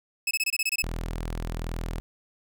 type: tone bursts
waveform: sawtooth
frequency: 2592 Hz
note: E7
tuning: 30 cents flat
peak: -20 dBFS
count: 9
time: 0.27-0.822 s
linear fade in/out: 5 ms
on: 40 ms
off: 24 ms
type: tone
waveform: sawtooth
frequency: 41.2 Hz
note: E1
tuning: in tune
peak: -26 dBFS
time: 0.83-2 s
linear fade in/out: 0 ms
effects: none